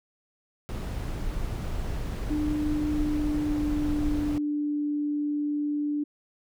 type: noise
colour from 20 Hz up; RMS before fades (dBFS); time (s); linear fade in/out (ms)
brown; -31; 0.69-4.38; 0
type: tone with pitch glide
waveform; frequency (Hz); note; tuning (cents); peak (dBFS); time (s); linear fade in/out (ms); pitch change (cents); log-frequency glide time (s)
sine; 300 to 294.2; D4 to D4; +37 to +3; -25; 2.3-6.04; 10; -34; 2.8-4.84
effects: none